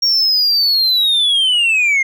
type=linear sweep; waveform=sine; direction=down; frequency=5588 to 2093 Hz; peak=-8 dBFS; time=0.02-2.03 s; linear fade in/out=10 ms; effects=tanh soft clip ceiling -10 dBFS